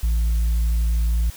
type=tone; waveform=sine; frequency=56.6 Hz; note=A1; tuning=50 cents sharp; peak=-14 dBFS; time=0.03-1.3 s; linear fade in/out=5 ms; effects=tanh soft clip ceiling -16 dBFS + white hiss -42 dBFS RMS until 1.36 s